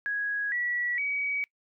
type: tone with pitch steps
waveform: sine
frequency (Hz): 1660 / 1940.2 / 2268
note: G#6 / B6 / C#7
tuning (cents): -1 / -31 / +39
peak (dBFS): -27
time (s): 0.06-1.44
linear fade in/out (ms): 0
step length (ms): 460
effects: noise-tail reverb RT60 0.1 s tail -23 dB re dry